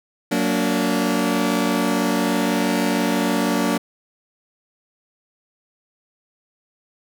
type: chord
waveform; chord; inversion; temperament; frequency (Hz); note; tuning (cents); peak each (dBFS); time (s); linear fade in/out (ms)
sawtooth; Gb augmented; none; just; 185 / 231.2 / 289.1; Gb3 / Bb3 / D4; 0 / -14 / -27; -20 / -18 / -18; 0.31-3.78; 10
effects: none